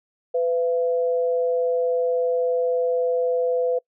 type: tone pair together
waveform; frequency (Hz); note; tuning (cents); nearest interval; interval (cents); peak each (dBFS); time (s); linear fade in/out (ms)
sine; 501.7 / 678; B4 / E5; +27 / +49; perfect fourth; 522; -19 / -29; 0.34-3.79; 10
effects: noise-tail reverb RT60 0.1 s tail -25 dB re dry